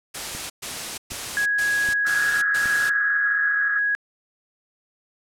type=noise bursts; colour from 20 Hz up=white; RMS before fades=-30 dBFS; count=6; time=0.14-2.9 s; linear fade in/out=10 ms; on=360 ms; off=120 ms
type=click train; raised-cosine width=3 ms; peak=-24 dBFS; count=4; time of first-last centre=0.35-2.658 s; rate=1.3 Hz
type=tone; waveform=sine; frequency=1661.2 Hz; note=G#6; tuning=in tune; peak=-19 dBFS; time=1.37-3.95 s; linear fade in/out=0 ms
type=band-pass noise; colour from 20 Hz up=pink; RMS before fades=-30 dBFS; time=2.05-3.79 s; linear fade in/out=0 ms; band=1300 to 1800 Hz; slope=96 dB/octave
effects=low-pass 10000 Hz 12 dB/octave